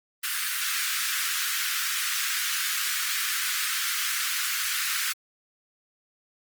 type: high-pass noise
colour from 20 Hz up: pink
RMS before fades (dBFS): -28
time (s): 0.23-5.13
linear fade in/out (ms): 10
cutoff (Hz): 1300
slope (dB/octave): 48
effects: Opus 24 kbps